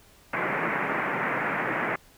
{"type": "band-pass noise", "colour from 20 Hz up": "white", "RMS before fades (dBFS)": -28, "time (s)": [0.33, 1.96], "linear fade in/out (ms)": 5, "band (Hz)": [130, 2200], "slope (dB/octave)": 48, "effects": ["pink hiss -56 dBFS RMS until 2.17 s"]}